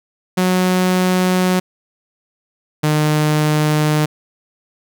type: tone pair in turn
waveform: sawtooth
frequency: 183.5 / 152.07 Hz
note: F#3 / D#3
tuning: -14 / -39 cents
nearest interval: minor third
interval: 325 cents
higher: first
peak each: -9 dBFS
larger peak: neither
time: 0.37-1.6 / 2.83-4.06 s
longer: neither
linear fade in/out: 10 ms
effects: none